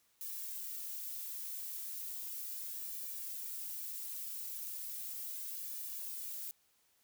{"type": "noise with flanger", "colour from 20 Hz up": "violet", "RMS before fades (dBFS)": -43, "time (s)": [0.21, 6.51], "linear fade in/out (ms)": 0, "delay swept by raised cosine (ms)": [1.7, 3.1], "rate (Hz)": 0.36, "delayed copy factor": 0.6, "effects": ["white hiss -73 dBFS RMS until 7.03 s"]}